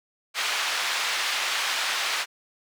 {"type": "band-pass noise", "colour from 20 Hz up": "white", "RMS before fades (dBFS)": -27, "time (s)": [0.34, 2.26], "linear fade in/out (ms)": 50, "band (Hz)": [930, 3700], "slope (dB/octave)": 12, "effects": []}